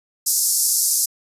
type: band-pass noise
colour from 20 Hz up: white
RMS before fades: -19 dBFS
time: 0.26-1.06 s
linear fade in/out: 10 ms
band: 5000 to 13000 Hz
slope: 48 dB/octave
effects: resampled to 32000 Hz